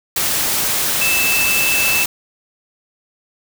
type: tone in noise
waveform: sine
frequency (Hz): 2637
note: E7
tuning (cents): 0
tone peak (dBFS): -16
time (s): 1.01-2.04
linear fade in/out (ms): 5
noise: white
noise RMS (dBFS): -18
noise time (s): 0.16-2.06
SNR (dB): -1
effects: none